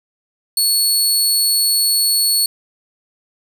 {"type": "tone", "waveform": "20% pulse", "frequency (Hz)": 4400, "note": "C#8", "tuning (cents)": -14, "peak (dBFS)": -7, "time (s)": [0.57, 2.46], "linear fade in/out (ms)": 2, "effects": []}